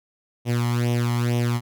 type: tone with flanger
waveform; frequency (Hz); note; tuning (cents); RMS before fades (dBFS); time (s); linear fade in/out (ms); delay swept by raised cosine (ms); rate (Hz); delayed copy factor
sawtooth; 120; B2; -49; -22; 0.45-1.61; 50; 0.33 to 0.98; 2.2; +0.75
effects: none